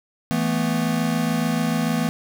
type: chord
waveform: square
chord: E suspended fourth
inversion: none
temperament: equal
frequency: 164.81 / 220 / 246.9 Hz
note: E3 / A3 / B3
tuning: 0 / 0 / 0 cents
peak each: -25 dBFS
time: 0.31-2.09 s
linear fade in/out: 0 ms
effects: none